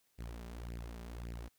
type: tone with flanger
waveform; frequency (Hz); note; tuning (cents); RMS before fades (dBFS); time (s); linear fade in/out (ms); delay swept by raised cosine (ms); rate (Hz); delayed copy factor
sawtooth; 58.27; A#1; 0; -45; 0.18-1.49; 20; 0.4 to 5.1; 1.8; +0.75
effects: white hiss -75 dBFS RMS until 1.58 s